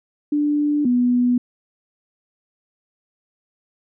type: tone pair in turn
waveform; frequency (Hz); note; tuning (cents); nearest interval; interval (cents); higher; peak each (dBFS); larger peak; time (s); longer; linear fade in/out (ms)
sine; 294.5 / 245.7; D4 / B3; +5 / -9; minor third; 314; first; -16 / -14; second; 0.32-0.85 / 0.85-1.38; neither; 5
effects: none